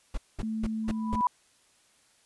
brown noise bursts, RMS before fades -30 dBFS, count 5, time 0.14-1.16 s, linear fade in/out 5 ms, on 36 ms, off 210 ms
sine tone, 220 Hz, A3, in tune, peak -29 dBFS, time 0.43-1.21 s, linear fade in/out 0 ms
sine tone with exponential growth, 987.8 Hz, B5, in tune, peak -19 dBFS, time 0.84-1.27 s, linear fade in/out 2 ms, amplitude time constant 92 ms
effects white hiss -64 dBFS RMS until 2.25 s + resampled to 24000 Hz

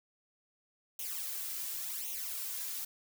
blue noise with flanger, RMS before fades -39 dBFS, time 0.99-2.85 s, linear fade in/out 5 ms, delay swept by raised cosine 0.31 to 3.01 ms, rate 0.91 Hz, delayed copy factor +0.75, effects none

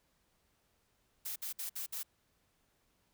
blue noise bursts, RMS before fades -40 dBFS, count 5, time 1.25-2.032 s, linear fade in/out 10 ms, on 110 ms, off 58 ms, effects pink hiss -75 dBFS RMS until 3.13 s

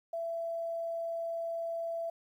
sine tone, 668 Hz, E5, 23 cents sharp, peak -33 dBFS, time 0.13-2.1 s, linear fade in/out 5 ms, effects 11-bit

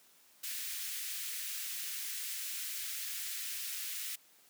white high-pass noise, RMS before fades -40 dBFS, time 0.43-4.16 s, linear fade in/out 10 ms, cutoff 1700 Hz, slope 24 dB/octave, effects white hiss -64 dBFS RMS until 4.49 s + high-pass 150 Hz 12 dB/octave

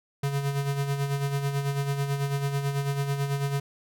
square tone with tremolo, 140.1 Hz, C#3, 19 cents sharp, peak -24 dBFS, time 0.23-3.6 s, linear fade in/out 5 ms, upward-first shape sine, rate 9.1 Hz, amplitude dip 55%, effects none

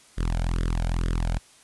sawtooth tone with flanger, 42.13 Hz, E1, 38 cents sharp, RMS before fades -25 dBFS, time 0.17-1.39 s, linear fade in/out 20 ms, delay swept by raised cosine 0.59 to 1.35 ms, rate 2.2 Hz, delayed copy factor +1, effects white hiss -54 dBFS RMS until 1.63 s + resampled to 24000 Hz

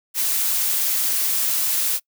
blue noise, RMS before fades -21 dBFS, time 0.14-2 s, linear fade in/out 50 ms, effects noise-tail reverb RT60 0.1 s tail -24 dB re dry

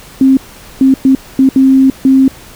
sine tone bursts at uneven times, 266 Hz, C4, 29 cents sharp, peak -3 dBFS, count 6, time 0.21-0.37 / 0.81-0.94 / 1.05-1.15 / 1.39-1.49 / 1.56-1.9 / 2.05-2.28 s, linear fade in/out 2 ms, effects pink hiss -35 dBFS RMS until 2.55 s

